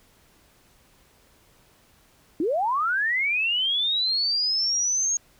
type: linear sweep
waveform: sine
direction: up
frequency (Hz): 283.7 to 6600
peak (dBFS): -21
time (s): 2.4-5.17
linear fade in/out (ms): 2
effects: pink hiss -59 dBFS RMS until 5.39 s